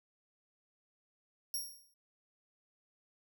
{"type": "tone with exponential decay", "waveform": "10% pulse", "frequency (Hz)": 5588, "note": "F8", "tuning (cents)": 0, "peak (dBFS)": -27, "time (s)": [1.54, 1.94], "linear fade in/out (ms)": 2, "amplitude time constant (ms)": 85, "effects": []}